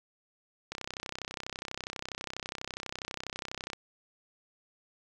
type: click train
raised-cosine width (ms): 0.2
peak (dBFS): -19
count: 98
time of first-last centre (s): 0.72-3.732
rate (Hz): 32.2
effects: none